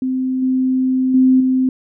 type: tone with level steps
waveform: sine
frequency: 258.9 Hz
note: C4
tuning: 18 cents flat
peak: -16 / -13 / -8 / -12 dBFS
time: 0.02-1.69 s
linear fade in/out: 2 ms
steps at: 0.42 / 1.14 / 1.4 s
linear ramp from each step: 5 ms
effects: none